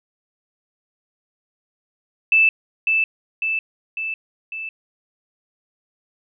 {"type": "tone with echo", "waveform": "sine", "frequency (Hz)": 2637, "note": "E7", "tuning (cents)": 0, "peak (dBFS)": -11, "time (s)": [2.32, 2.49], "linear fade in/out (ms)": 2, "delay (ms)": 550, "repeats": 4, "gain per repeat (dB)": -4, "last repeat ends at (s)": 4.69, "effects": []}